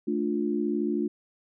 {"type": "chord", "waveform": "sine", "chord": "D minor", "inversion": "second", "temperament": "just", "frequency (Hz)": [220.2, 293.7, 352.4], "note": ["A3", "D4", "F4"], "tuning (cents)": [2, 0, 16], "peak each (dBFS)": -29, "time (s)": [0.07, 1.08], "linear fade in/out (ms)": 10, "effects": []}